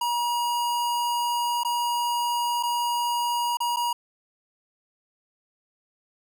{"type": "tone with dropouts", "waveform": "square", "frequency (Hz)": 956, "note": "A#5", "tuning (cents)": 43, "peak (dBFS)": -24, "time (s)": [0.01, 3.93], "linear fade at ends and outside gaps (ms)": 5, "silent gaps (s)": [[1.635, 1.648], [2.628, 2.633], [3.571, 3.603], [3.762, 3.768]], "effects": []}